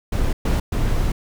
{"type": "noise bursts at uneven times", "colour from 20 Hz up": "brown", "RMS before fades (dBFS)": -19, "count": 3, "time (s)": [[0.12, 0.33], [0.45, 0.6], [0.72, 1.12]], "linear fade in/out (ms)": 5, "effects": []}